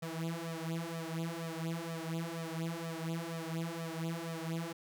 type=tone with flanger; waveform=sawtooth; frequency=164.81 Hz; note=E3; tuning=in tune; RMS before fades=-39 dBFS; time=0.02-4.73 s; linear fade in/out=10 ms; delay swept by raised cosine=1.6 to 5.8 ms; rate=2.1 Hz; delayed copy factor=+0.95; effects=none